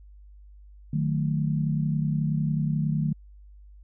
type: tone cluster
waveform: sine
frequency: 152.1 / 183.1 / 219.7 Hz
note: D#3 / F#3 / A3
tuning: -39 / -18 / -2 cents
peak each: -24 / -31 / -30 dBFS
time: 0.93-3.13 s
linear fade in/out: 5 ms
effects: added 50 Hz sine -46 dBFS peak until 3.83 s